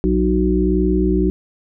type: harmonic tone with a mistuned harmonic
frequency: 61.74 Hz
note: B1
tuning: in tune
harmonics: 1 / 3 / 5 / 6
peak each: -19 / -19 / -19 / -19 dBFS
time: 0.04-1.3 s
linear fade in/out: 0 ms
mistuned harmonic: 1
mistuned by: -80 cents
effects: none